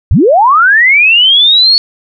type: linear sweep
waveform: sine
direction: up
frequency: 50.7 to 4435 Hz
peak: -3 dBFS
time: 0.11-1.78 s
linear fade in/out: 0 ms
effects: none